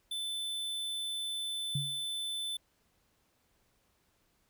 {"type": "tone", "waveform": "square", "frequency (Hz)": 3520, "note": "A7", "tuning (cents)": 0, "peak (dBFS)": -35, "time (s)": [0.11, 2.57], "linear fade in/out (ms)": 5}
{"type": "tone with exponential decay", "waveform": "sine", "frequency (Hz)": 141.5, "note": "C#3", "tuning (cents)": 36, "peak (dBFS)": -28, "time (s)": [1.75, 2.05], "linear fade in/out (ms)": 5, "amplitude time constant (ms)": 64}
{"effects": ["pink hiss -73 dBFS RMS until 4.49 s"]}